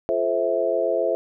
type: chord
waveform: sine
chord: F major seventh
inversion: none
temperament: just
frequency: 349.2 / 436.5 / 523.8 / 654.8 Hz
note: F4 / A4 / C5 / E5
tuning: 0 / -14 / +2 / -12 cents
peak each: -28 / -26 / -24 / -23 dBFS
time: 0.09-1.15 s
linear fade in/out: 0 ms
effects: none